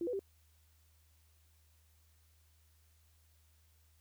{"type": "tone with pitch steps", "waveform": "sine", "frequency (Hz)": [341.2, 492.3, 391.9], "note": ["F4", "B4", "G4"], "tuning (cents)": [-40, -6, 0], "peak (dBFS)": -34, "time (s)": [0.01, 0.193], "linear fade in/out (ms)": 2, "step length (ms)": 61, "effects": ["added 78 Hz sine -66 dBFS peak until 4 s", "white hiss -73 dBFS RMS until 4 s"]}